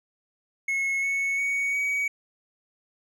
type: tone with pitch steps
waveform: triangle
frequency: 2181 / 2208 / 2235 / 2262 Hz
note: C#7 / C#7 / C#7 / C#7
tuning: -29 / -7 / +14 / +34 cents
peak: -22 dBFS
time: 0.68-2.08 s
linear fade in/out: 5 ms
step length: 350 ms
effects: none